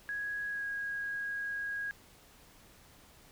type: tone with pitch glide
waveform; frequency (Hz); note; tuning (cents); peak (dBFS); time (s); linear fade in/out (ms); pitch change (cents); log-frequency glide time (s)
sine; 1661.2 to 1643.1; G#6 to G#6; 0 to -19; -34; 0.09-1.91; 0; -19; 0.49-0.67
effects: pink hiss -59 dBFS RMS until 3.31 s